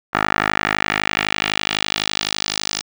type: tone with band-pass filter sweep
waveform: 10% pulse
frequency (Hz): 51.91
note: G#1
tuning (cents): 0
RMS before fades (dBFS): -21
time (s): 0.13-2.82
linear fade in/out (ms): 20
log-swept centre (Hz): 1400 to 5400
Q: 1.7
effects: none